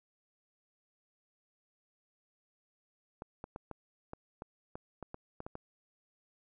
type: clicks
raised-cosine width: 1 ms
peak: -28 dBFS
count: 12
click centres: 3.221 / 3.441 / 3.561 / 3.713 / 4.134 / 4.421 / 4.755 / 5.027 / 5.144 / 5.404 / 5.465 / 5.554 s
effects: none